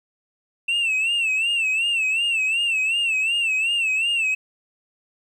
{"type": "tone with vibrato", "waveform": "sine", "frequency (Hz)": 2677, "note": "E7", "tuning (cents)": 26, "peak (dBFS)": -16, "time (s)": [0.68, 4.35], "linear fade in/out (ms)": 10, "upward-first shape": "sine", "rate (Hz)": 2.7, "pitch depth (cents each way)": 100, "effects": ["tanh soft clip ceiling -18 dBFS", "9-bit"]}